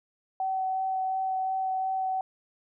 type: tone with vibrato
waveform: sine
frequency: 759 Hz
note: F#5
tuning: 44 cents sharp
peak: -26 dBFS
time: 0.4-2.21 s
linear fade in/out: 2 ms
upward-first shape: sine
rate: 2.8 Hz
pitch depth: 9 cents each way
effects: none